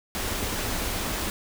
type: band-stop noise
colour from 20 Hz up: pink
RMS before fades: -29 dBFS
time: 0.15-1.3 s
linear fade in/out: 0 ms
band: 110 to 160 Hz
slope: 96 dB/octave
effects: none